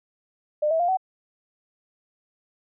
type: tone with pitch steps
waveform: sine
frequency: 602 / 648.9 / 699.6 / 754.1 Hz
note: D5 / E5 / F5 / F#5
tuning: +43 / -27 / +3 / +33 cents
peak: -19 dBFS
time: 0.62-0.972 s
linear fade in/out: 10 ms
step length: 88 ms
effects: none